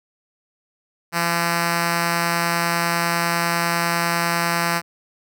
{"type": "tone with notch filter", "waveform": "5% pulse", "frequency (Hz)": 170, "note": "F3", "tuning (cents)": -46, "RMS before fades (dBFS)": -21, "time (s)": [1.12, 4.82], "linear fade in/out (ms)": 50, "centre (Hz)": 420, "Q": 1.2, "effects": []}